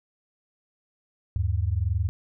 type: tone pair together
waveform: sine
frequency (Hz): 78.6 / 100.13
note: D#2 / G2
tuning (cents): +18 / +37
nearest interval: major third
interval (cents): 419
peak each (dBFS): -25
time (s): 1.36-2.09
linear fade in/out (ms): 0
effects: none